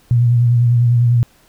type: tone with vibrato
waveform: sine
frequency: 120 Hz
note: B2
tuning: 49 cents flat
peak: -9 dBFS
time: 0.11-1.23 s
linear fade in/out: 0 ms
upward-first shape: sine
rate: 10 Hz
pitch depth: 34 cents each way
effects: pink hiss -52 dBFS RMS until 1.48 s